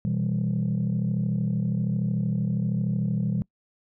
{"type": "chord", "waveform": "sine", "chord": "E minor", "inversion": "second", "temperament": "just", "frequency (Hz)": [123.61, 164.81, 197.78], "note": ["B2", "E3", "G3"], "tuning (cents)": [2, 0, 16], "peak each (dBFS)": -26, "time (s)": [0.05, 3.42], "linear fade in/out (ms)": 0, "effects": ["noise-tail reverb RT60 0.1 s tail -25 dB re dry", "tanh soft clip ceiling -18 dBFS"]}